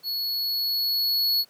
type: tone with level ramp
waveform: square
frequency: 4376 Hz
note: C#8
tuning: 23 cents flat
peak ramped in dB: -27 to -20 dBFS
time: 0.03-1.45 s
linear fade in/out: 50 ms
effects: pink hiss -58 dBFS RMS until 1.49 s + high-pass 200 Hz 12 dB/octave